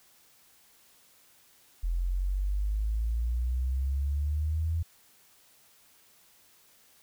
sine exponential sweep, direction up, 42.18 to 83.6 Hz, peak -26 dBFS, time 1.83-4.83 s, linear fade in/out 10 ms, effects white hiss -61 dBFS RMS until 7.02 s

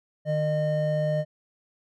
triangle tone pair together, 152.6 / 610 Hz, D#3 / D#5, -33 / -34 cents, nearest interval 2 octaves, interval 2399 cents, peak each -24 / -23 dBFS, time 0.25-1.25 s, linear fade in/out 50 ms, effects none

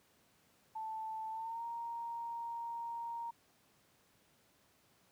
sine tone with pitch glide, 880 to 932.3 Hz, A5 to A#5, 0 to 0 cents, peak -39 dBFS, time 0.75-3.31 s, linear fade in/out 10 ms, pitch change +100 cents, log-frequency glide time 1.3-1.64 s, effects pink hiss -70 dBFS RMS until 5.11 s + high-pass 100 Hz 12 dB/octave

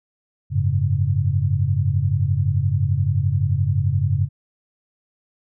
sine chord, F# suspended second, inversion none, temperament just, 92.5 / 104.06 / 138.75 Hz, F#2 / G#2 / C#3, 0 / +4 / +2 cents, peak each -21 dBFS, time 0.5-4.29 s, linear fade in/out 50 ms, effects none

